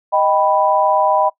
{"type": "chord", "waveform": "sine", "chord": "Eb augmented", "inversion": "none", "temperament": "equal", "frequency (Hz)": [622.3, 784, 987.8], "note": ["Eb5", "G5", "B5"], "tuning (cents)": [0, 0, 0], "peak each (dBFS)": -16, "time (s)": [0.12, 1.3], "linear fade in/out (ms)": 20, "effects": ["noise-tail reverb RT60 0.1 s tail -20 dB re dry"]}